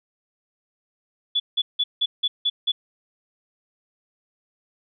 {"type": "tone bursts", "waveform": "sine", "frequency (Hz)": 3436, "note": "A7", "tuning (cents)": -42, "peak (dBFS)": -18, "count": 7, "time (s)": [1.35, 2.72], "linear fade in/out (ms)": 10, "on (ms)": 50, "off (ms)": 170, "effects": []}